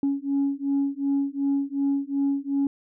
sine beating tone pair, 277.2 / 279.9 Hz, C#4 / C#4, 0 / +17 cents, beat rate 2.7 Hz, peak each -24 dBFS, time 0.03-2.67 s, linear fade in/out 2 ms, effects tanh soft clip ceiling -17 dBFS

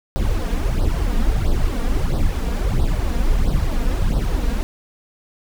brown noise with flanger, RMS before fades -18 dBFS, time 0.16-4.63 s, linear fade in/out 0 ms, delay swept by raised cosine 0.21 to 4.31 ms, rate 1.5 Hz, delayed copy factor +0.8, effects none

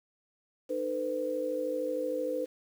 sine tone cluster, 304.1 / 454.9 / 508 Hz, D#4 / A#4 / B4, -40 / -42 / +49 cents, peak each -37 / -37 / -31 dBFS, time 0.69-2.46 s, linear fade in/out 20 ms, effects 9-bit

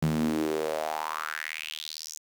sawtooth tone with high-pass filter sweep, 77.78 Hz, D#2, in tune, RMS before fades -31 dBFS, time 0.02-2.18 s, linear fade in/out 5 ms, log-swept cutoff 160 to 6600 Hz, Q 5, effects 8-bit

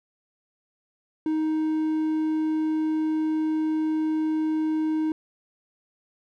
triangle tone, 312.9 Hz, D#4, 10 cents sharp, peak -20 dBFS, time 1.26-5.12 s, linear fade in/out 2 ms, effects none

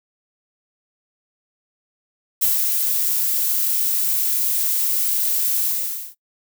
violet noise with ADSR envelope, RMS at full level -17 dBFS, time 2.41-6.15 s, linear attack 14 ms, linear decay 170 ms, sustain -3 dB, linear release 500 ms, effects noise-tail reverb RT60 0.1 s tail -20 dB re dry

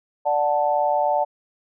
sine chord, D major, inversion none, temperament equal with one note detuned, 587.3 / 737.4 / 880 Hz, D5 / F#5 / A5, 0 / -6 / 0 cents, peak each -22 dBFS, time 0.25-1.25 s, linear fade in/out 20 ms, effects none

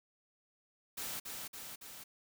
white noise with echo, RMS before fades -41 dBFS, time 0.97-1.2 s, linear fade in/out 10 ms, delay 280 ms, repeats 3, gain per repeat -3 dB, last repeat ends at 2.04 s, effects none

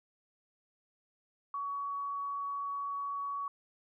sine tone, 1126 Hz, C#6, 27 cents sharp, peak -34 dBFS, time 1.54-3.48 s, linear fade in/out 2 ms, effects none

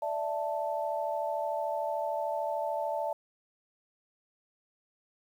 sine chord, D suspended second, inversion none, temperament just, 587.3 / 660.7 / 881 Hz, D5 / E5 / A5, 0 / +4 / +2 cents, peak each -34 dBFS, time 0.02-3.13 s, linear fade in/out 5 ms, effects 10-bit

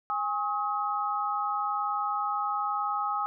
sine tone cluster, 822 / 1090 / 1271 Hz, G#5 / C#6 / D#6, -18 / -29 / +36 cents, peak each -31 / -37 / -29 dBFS, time 0.1-3.26 s, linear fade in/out 0 ms, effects none

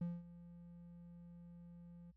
triangle tone with ADSR envelope, 172.7 Hz, F3, 19 cents flat, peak -35 dBFS, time 0.01-2.12 s, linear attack 5 ms, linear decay 210 ms, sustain -17 dB, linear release 20 ms, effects added 60 Hz sine -67 dBFS peak until 2.16 s

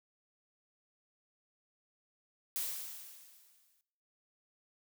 blue noise with exponential decay, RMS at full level -35 dBFS, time 2.56-3.81 s, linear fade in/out 0 ms, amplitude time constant 270 ms, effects noise-tail reverb RT60 0.8 s tail -19 dB re dry

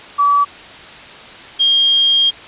sine tone pair in turn, 1147 / 3225 Hz, D6 / G7, -41 / +48 cents, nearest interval octave + tritone, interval 1789 cents, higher second, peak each -9 dBFS, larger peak neither, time 0.18-0.45 / 1.59-2.31 s, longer second, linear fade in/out 20 ms, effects white hiss -35 dBFS RMS until 2.47 s + resampled to 8000 Hz

